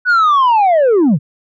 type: linear sweep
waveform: sine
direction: down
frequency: 1500 to 121 Hz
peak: -5 dBFS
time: 0.05-1.19 s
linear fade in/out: 50 ms
effects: tanh soft clip ceiling -7 dBFS